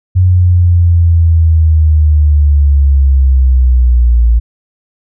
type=linear sweep; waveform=sine; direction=down; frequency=92 to 56.9 Hz; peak=-4 dBFS; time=0.15-4.4 s; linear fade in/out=20 ms; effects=none